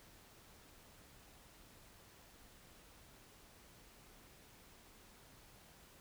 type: silence
effects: pink hiss -62 dBFS RMS until 6 s